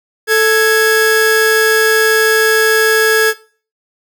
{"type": "tone pair together", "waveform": "45% pulse", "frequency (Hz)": [439.9, 1661], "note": ["A4", "G#6"], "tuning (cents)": [0, 0], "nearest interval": "octave + major seventh", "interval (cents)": 2300, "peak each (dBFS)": -11, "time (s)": [0.27, 3.34], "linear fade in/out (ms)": 50, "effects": ["noise-tail reverb RT60 0.4 s tail -18 dB re dry"]}